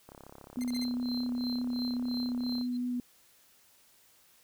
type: click train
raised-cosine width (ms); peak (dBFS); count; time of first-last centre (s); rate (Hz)
1; -34; 87; 0.09-2.612; 34.1
type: tone with vibrato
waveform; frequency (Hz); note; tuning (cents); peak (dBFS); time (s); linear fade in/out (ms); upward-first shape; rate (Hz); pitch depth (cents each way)
sine; 246.4; B3; -4; -30; 0.57-3; 2; sine; 4.9; 8
type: tone bursts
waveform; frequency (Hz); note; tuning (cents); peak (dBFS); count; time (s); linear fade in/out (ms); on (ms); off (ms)
10% pulse; 2093; C7; 0; -33; 4; 0.61-0.841; 0; 27; 41
type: tone with tremolo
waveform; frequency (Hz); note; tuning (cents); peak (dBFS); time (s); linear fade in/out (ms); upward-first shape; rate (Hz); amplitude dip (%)
triangle; 4120; C8; -28; -36; 0.72-2.77; 5; sine; 2.9; 100
effects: white hiss -63 dBFS RMS until 4.43 s